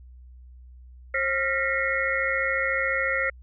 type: tone cluster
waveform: sine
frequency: 534 / 1384 / 1844 / 1958 / 2152 Hz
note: C5 / F6 / A#6 / B6 / C7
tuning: +35 / -16 / -19 / -15 / +48 cents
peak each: -29 dBFS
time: 1.14-3.3 s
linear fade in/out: 5 ms
effects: added 62 Hz sine -44 dBFS peak until 3.42 s